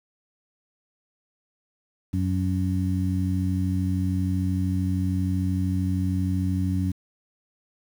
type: harmonic tone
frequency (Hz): 93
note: F#2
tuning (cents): +9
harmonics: 1 / 2 / 3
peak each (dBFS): -24 / -27 / -29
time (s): 2.13-6.92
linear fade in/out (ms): 10
effects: 8-bit